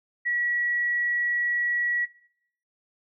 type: tone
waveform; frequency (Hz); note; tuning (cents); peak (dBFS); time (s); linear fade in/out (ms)
sine; 1928; B6; -42; -23; 0.25-2.06; 20
effects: noise-tail reverb RT60 0.7 s tail -18 dB re dry